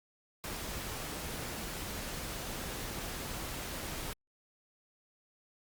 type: noise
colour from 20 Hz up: pink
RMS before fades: -40 dBFS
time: 0.44-4.13 s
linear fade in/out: 0 ms
effects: Opus 48 kbps